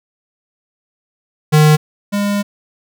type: tone pair in turn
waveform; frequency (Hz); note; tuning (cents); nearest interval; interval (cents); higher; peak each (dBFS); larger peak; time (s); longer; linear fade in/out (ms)
square; 152.7 / 203.3; D#3 / G#3; -32 / -37; perfect fourth; 495; second; -7 / -15; first; 1.52-1.77 / 2.12-2.43; second; 20
effects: none